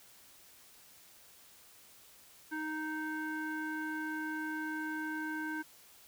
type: tone with low-pass filter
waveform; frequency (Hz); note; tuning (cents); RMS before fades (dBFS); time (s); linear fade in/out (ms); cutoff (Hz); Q
square; 311.1; D#4; 0; -38; 2.51-5.63; 20; 1600; 4.7
effects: white hiss -59 dBFS RMS until 6.07 s